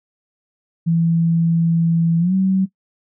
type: tone with pitch glide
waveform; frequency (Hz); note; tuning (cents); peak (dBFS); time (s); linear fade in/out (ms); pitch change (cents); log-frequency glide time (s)
sine; 166.4 to 190.04; E3 to F#3; +17 to +47; -13; 0.86-2.66; 20; +230; 2.19-2.34
effects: noise-tail reverb RT60 0.1 s tail -18 dB re dry